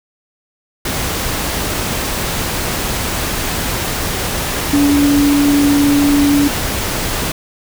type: tone in noise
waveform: sine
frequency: 286.6 Hz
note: D4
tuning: 42 cents flat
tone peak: -9 dBFS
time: 4.73-6.48 s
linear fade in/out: 5 ms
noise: pink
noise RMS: -19 dBFS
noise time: 0.85-7.32 s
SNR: +7 dB
effects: none